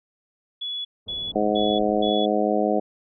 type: tone bursts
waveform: sine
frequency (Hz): 3400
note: G#7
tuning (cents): +40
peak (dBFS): -27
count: 4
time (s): 0.61-2.26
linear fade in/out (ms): 10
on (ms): 240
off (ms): 230
type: low-pass noise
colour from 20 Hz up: pink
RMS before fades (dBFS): -43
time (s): 1.06-2.12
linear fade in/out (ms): 20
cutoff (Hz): 690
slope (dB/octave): 24
type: harmonic tone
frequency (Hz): 105.3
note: G#2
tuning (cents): +24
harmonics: 2 / 3 / 4 / 5 / 6 / 7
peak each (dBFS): -26 / -26 / -26 / -26 / -26 / -26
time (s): 1.35-2.8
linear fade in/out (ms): 10
effects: none